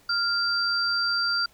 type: tone pair together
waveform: sine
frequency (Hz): 1396.9 / 4699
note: F6 / D8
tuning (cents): 0 / 0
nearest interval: octave + major sixth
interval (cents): 2100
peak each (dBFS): -25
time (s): 0.09-1.46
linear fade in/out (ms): 5
effects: pink hiss -58 dBFS RMS until 1.53 s